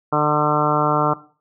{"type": "harmonic tone", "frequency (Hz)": 150, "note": "D3", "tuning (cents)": 37, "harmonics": [1, 2, 3, 4, 5, 6, 7, 8, 9], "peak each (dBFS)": [-24, -24, -24, -24, -24, -24, -24, -24, -24], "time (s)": [0.12, 1.14], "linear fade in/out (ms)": 10, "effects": ["noise-tail reverb RT60 0.4 s tail -17 dB re dry"]}